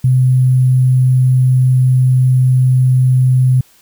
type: tone with sample-and-hold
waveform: sine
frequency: 128.2 Hz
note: C3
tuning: 35 cents flat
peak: -7 dBFS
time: 0.04-3.61 s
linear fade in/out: 5 ms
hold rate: 11025 Hz
effects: white hiss -49 dBFS RMS until 3.81 s